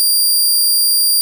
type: tone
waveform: 15% pulse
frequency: 4767 Hz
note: D8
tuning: 25 cents sharp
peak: -4 dBFS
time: 0-1.21 s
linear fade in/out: 0 ms
effects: none